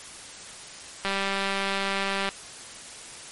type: click train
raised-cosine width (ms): 0.3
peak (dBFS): -11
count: 244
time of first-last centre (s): 1.05-2.29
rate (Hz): 196
effects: white hiss -42 dBFS RMS until 3.31 s + MP3 48 kbps